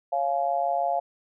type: tone with amplitude modulation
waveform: sine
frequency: 698.5 Hz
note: F5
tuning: in tune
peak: -18 dBFS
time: 0.12-1 s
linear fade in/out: 10 ms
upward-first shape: sine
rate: 146 Hz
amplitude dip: 100%
effects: none